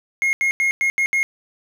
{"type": "tone bursts at uneven times", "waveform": "triangle", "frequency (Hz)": 2151, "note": "C7", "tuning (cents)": 47, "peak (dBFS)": -14, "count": 6, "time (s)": [[0.22, 0.33], [0.41, 0.51], [0.6, 0.71], [0.81, 0.9], [0.98, 1.06], [1.13, 1.23]], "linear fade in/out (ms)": 0, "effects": []}